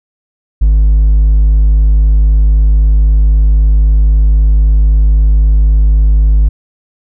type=tone with hard clipping; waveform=sine; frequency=51.91 Hz; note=G#1; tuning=in tune; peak=-5 dBFS; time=0.61-6.49 s; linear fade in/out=10 ms; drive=2 dB; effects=none